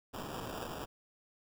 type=noise with sample-and-hold; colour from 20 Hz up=white; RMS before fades=-42 dBFS; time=0.13-0.86 s; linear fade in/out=20 ms; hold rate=2100 Hz; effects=none